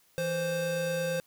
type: tone pair together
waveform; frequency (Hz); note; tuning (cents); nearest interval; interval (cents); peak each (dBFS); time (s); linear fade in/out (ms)
square; 164.81 / 523.2; E3 / C5; 0 / 0; octave + minor sixth; 2000; -36 / -30; 0.18-1.2; 0
effects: white hiss -65 dBFS RMS until 1.26 s